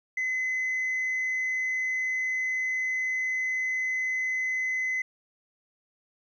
sine tone, 2034 Hz, C7, 50 cents flat, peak -24 dBFS, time 0.17-5.02 s, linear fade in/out 5 ms, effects tanh soft clip ceiling -24 dBFS + 11-bit

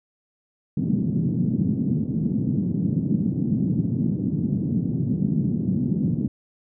pink band-pass noise, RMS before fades -23 dBFS, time 0.77-6.28 s, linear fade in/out 5 ms, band 140 to 240 Hz, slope 24 dB/octave, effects none

